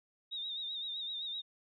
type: tone with vibrato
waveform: sine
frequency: 3712 Hz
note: A#7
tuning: 8 cents flat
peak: -37 dBFS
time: 0.31-1.42 s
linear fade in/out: 20 ms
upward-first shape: sine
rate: 7.8 Hz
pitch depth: 65 cents each way
effects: none